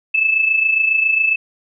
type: tone with amplitude modulation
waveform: sine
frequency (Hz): 2619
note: E7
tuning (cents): -12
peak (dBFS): -10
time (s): 0.14-1.36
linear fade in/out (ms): 10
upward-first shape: sine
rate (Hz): 27.3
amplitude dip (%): 60
effects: none